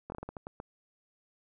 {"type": "slowing click train", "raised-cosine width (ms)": 1, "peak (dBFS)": -26, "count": 9, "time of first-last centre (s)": [0.1, 0.601], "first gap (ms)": 21, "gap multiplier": 1.3, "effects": []}